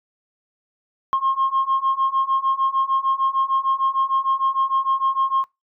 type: beating tone pair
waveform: sine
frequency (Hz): 1068 / 1074.6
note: C6 / C6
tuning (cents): +35 / +46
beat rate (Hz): 6.6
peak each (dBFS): -20 / -19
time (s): 1.13-5.44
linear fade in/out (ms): 0
effects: noise-tail reverb RT60 0.2 s tail -21 dB re dry + tanh soft clip ceiling -12 dBFS